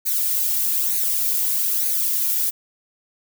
violet noise with flanger, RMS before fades -21 dBFS, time 0.05-2.51 s, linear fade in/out 20 ms, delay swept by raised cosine 0.46 to 2.16 ms, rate 1.1 Hz, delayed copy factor +0.55, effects none

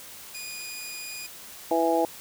15% pulse tone, 2459 Hz, D#7, 21 cents flat, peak -29 dBFS, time 0.34-1.27 s, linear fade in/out 10 ms
harmonic tone, 165.5 Hz, E3, 7 cents sharp, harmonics 2 / 3 / 4 / 5, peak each -26 / -26 / -26 / -26 dBFS, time 1.71-2.05 s, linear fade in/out 2 ms
effects white hiss -44 dBFS RMS until 2.2 s

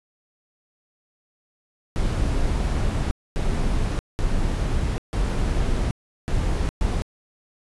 brown noise bursts at uneven times, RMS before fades -22 dBFS, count 6, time 1.96-3.11 / 3.36-3.99 / 4.19-4.98 / 5.13-5.91 / 6.28-6.69 / 6.81-7.02 s, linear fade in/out 0 ms, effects resampled to 24000 Hz

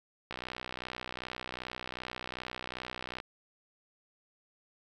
click train, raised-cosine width 0.3 ms, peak -22 dBFS, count 182, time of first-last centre 0.31-3.201 s, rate 62.6 Hz, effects 10-bit

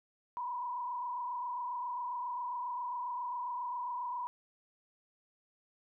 sine tone with frequency modulation, 980 Hz, B5, 14 cents flat, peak -35 dBFS, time 0.37-4.27 s, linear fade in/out 0 ms, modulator 27.4 Hz, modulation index 1.3, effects none

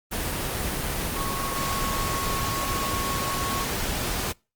sine tone in noise, 1100 Hz, C#6, 14 cents flat, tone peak -30 dBFS, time 1.15-3.65 s, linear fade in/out 20 ms, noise pink, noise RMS -28 dBFS, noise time 0.11-4.33 s, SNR -5 dB, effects noise-tail reverb RT60 0.3 s tail -26 dB re dry + Opus 24 kbps

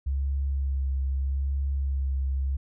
sine tone with vibrato, 68 Hz, C#2, 33 cents flat, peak -24 dBFS, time 0.06-2.57 s, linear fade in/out 10 ms, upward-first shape sine, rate 0.8 Hz, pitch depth 24 cents each way, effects none

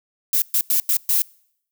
violet noise bursts at uneven times, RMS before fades -18 dBFS, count 5, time 0.33-0.42 / 0.54-0.61 / 0.7-0.8 / 0.89-0.97 / 1.09-1.22 s, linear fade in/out 2 ms, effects noise-tail reverb RT60 0.7 s tail -26 dB re dry

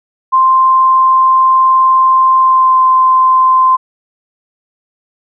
sine tone with pitch glide, 1046.5 to 1038.1 Hz, C6 to C6, 0 to -14 cents, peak -5 dBFS, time 0.32-3.77 s, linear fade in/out 20 ms, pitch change -14 cents, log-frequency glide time 2.38-2.8 s, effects none

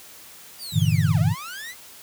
sawtooth linear two-way sweep, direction down then up, 4910 to 597 to 2091 Hz, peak -30 dBFS, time 0.58-1.75 s, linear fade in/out 50 ms, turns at 1.19 s
sine chord, E half-diminished seventh, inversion first, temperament equal, 98 / 116.54 / 146.83 / 164.81 Hz, G2 / Bb2 / D3 / E3, 0 / 0 / 0 / 0 cents, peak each -22 dBFS, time 0.72-1.35 s, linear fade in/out 50 ms
effects white hiss -45 dBFS RMS until 2.02 s + high-pass 60 Hz 12 dB/octave

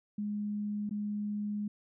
sine tone with dropouts, 207.7 Hz, G#3, in tune, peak -32 dBFS, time 0.18-1.68 s, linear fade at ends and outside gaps 5 ms, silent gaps 0.894-0.909 s, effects none

